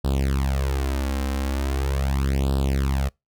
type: tone with flanger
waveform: sawtooth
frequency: 67.8 Hz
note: C#2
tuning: 38 cents flat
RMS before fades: -23 dBFS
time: 0.04-3.09 s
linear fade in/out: 10 ms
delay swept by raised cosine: 0.23 to 3.83 ms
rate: 0.4 Hz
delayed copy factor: +0.95
effects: noise-tail reverb RT60 0.2 s tail -26 dB re dry